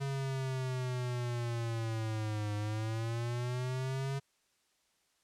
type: linear two-way sweep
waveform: square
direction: down then up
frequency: 138.4 to 103.8 to 138.4 Hz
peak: -34 dBFS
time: 0-4.2 s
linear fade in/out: 20 ms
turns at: 2.55 s
effects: white hiss -74 dBFS RMS until 5.23 s + low-pass 9000 Hz 12 dB/octave